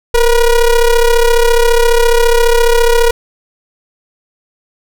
square ring-modulated tone, 241.3 Hz, B3, 40 cents flat, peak -4 dBFS, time 0.14-3.11 s, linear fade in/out 5 ms, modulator 224 Hz, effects none

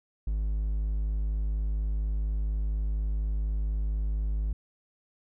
triangle tone, 52.1 Hz, G#1, 6 cents sharp, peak -24 dBFS, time 0.27-4.53 s, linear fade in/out 5 ms, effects none

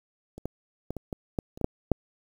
clicks, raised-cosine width 2 ms, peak -28 / -18 / -19 / -22 / -19 / -14 / -29 / -19 / -9 / -7 dBFS, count 10, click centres 0.38 / 0.456 / 0.906 / 0.967 / 1.128 / 1.388 / 1.575 / 1.613 / 1.644 / 1.917 s, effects 8-bit

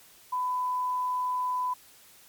sine tone, 1001 Hz, B5, 23 cents sharp, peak -26 dBFS, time 0.32-1.74 s, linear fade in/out 10 ms, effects white hiss -55 dBFS RMS until 2.28 s + MP3 96 kbps

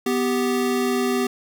square tone pair together, 247.8 / 392 Hz, B3 / G4, +6 / 0 cents, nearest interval minor sixth, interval 794 cents, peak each -23 dBFS, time 0.06-1.27 s, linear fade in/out 5 ms, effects none

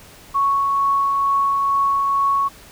sine tone with tremolo, 1108.7 Hz, C#6, in tune, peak -14 dBFS, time 0.34-2.49 s, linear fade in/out 20 ms, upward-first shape triangle, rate 2.2 Hz, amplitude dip 25%, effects pink hiss -44 dBFS RMS until 2.71 s

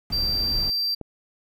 brown noise, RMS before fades -30 dBFS, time 0.1-0.7 s, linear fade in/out 2 ms
triangle tone, 4699 Hz, D8, in tune, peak -21 dBFS, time 0.12-0.95 s, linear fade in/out 10 ms
click, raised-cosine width 2 ms, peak -21 dBFS, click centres 1.013 s
effects none

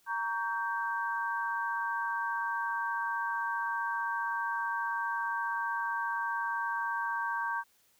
sine chord, G diminished, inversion first, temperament equal with one note detuned, 932.3 / 1128.8 / 1568 Hz, Bb5 / Db6 / G6, 0 / +31 / 0 cents, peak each -34 / -37 / -34 dBFS, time 0.06-7.64 s, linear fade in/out 50 ms, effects white hiss -68 dBFS RMS until 7.99 s

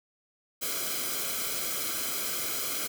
white noise with comb filter, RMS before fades -32 dBFS, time 0.61-2.88 s, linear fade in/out 20 ms, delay 1.1 ms, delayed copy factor -0.75, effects none

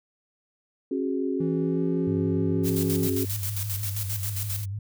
sine chord, C# suspended fourth, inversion none, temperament equal with one note detuned, 271.6 / 370 / 415.3 Hz, C#4 / F#4 / G#4, -35 / 0 / 0 cents, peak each -27 / -29 / -32 dBFS, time 0.91-3.25 s, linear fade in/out 5 ms
triangle tone with pitch glide, 164.81 to 170.13 Hz, E3 to F3, 0 to -45 cents, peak -25 dBFS, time 1.4-3.08 s, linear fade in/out 5 ms, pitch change +55 cents, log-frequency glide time 1.6-1.86 s
sine tone with vibrato, 101 Hz, G#2, 48 cents flat, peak -29 dBFS, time 2.07-4.79 s, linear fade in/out 5 ms, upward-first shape sine, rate 6.4 Hz, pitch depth 76 cents each way
blue noise with tremolo, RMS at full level -31 dBFS, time 2.63-4.66 s, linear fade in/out 50 ms, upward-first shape square, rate 7.5 Hz, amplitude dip 60%
effects none

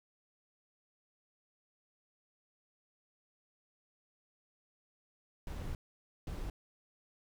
brown noise bursts at uneven times, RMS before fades -40 dBFS, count 2, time 5.47-5.75 / 6.27-6.5 s, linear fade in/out 2 ms, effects none

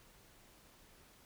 silence, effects pink hiss -63 dBFS RMS until 1.25 s

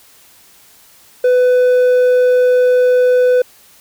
sine tone with hard clipping, 499.7 Hz, B4, 20 cents sharp, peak -9 dBFS, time 1.24-3.42 s, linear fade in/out 5 ms, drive 3 dB, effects white hiss -46 dBFS RMS until 3.8 s

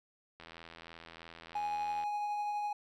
click train, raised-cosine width 0.3 ms, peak -33 dBFS, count 137, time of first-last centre 0.4-2.037 s, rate 83.1 Hz
triangle tone with tremolo, 830.6 Hz, G#5, in tune, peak -30 dBFS, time 1.55-2.73 s, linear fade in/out 5 ms, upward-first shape triangle, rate 12 Hz, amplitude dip 25%
effects none

